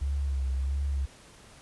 sine tone with vibrato, 68.1 Hz, C#2, 30 cents flat, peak -26 dBFS, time 0.01-1.06 s, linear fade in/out 10 ms, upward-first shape sine, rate 1.5 Hz, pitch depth 57 cents each way, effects pink hiss -53 dBFS RMS until 1.61 s + resampled to 24000 Hz

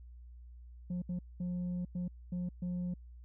sine tone bursts at uneven times, 178.2 Hz, F3, 35 cents sharp, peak -31 dBFS, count 6, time 0.9-1.02 / 1.09-1.19 / 1.4-1.85 / 1.95-2.08 / 2.32-2.49 / 2.62-2.94 s, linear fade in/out 5 ms, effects tanh soft clip ceiling -33 dBFS + added 60 Hz sine -49 dBFS peak until 3.24 s

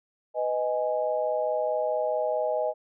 sine chord, G# minor, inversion first, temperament just, 498.4 / 623 / 830.6 Hz, B4 / D#5 / G#5, +16 / +2 / 0 cents, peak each -30 / -26 / -32 dBFS, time 0.34-2.74 s, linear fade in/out 50 ms, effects none

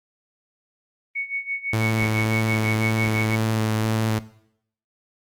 sine tone with tremolo, 2222 Hz, C#7, 4 cents sharp, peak -23 dBFS, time 1.15-3.36 s, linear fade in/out 10 ms, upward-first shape sine, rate 6 Hz, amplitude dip 90%
sawtooth tone with vibrato, 110 Hz, A2, in tune, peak -16 dBFS, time 1.73-4.19 s, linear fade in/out 5 ms, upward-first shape square, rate 1.9 Hz, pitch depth 11 cents each way
effects noise-tail reverb RT60 0.7 s tail -18 dB re dry + Opus 24 kbps

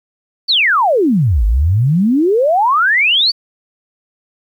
sine exponential two-way sweep, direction down then up, 4699 to 49.17 to 4699 Hz, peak -9 dBFS, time 0.48-3.32 s, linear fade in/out 20 ms, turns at 1.45 s, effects 8-bit

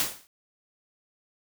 white noise with exponential decay, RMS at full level -23 dBFS, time 0-0.27 s, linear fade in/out 0 ms, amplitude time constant 58 ms, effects none

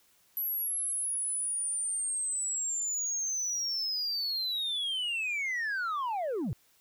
sine linear sweep, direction down, 11830 to 97.1 Hz, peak -27 dBFS, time 0.37-6.53 s, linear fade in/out 0 ms, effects tanh soft clip ceiling -29 dBFS + white hiss -66 dBFS RMS until 6.8 s

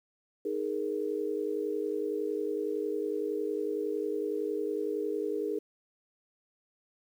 sine chord, D# suspended fourth, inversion none, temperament equal, 311.1 / 415.3 / 466.2 Hz, D#4 / G#4 / A#4, 0 / 0 / 0 cents, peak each -36 / -32 / -35 dBFS, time 0.45-5.59 s, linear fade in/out 5 ms, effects 10-bit

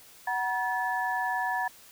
sine tone cluster, 747 / 957 / 1731 Hz, F#5 / A#5 / A6, +16 / +45 / -29 cents, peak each -31 dBFS, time 0.27-1.68 s, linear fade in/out 5 ms, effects white hiss -53 dBFS RMS until 1.91 s

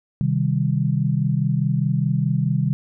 sine chord, C minor, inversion none, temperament equal, 130.81 / 155.56 / 196 Hz, C3 / Eb3 / G3, 0 / 0 / 0 cents, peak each -21 / -21 / -24 dBFS, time 0.21-2.73 s, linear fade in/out 0 ms, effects none

